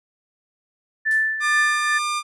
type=tone with tremolo; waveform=sine; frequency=1761 Hz; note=A6; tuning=1 cent sharp; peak=-15 dBFS; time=1.05-1.99 s; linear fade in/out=20 ms; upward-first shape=triangle; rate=2.3 Hz; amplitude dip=70%
type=noise with exponential decay; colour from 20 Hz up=violet; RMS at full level=-31 dBFS; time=1.11-1.37 s; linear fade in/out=2 ms; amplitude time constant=55 ms
type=tone; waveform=sawtooth; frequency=1200 Hz; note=D6; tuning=37 cents sharp; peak=-18 dBFS; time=1.4-2.23 s; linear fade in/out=50 ms
effects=resampled to 24000 Hz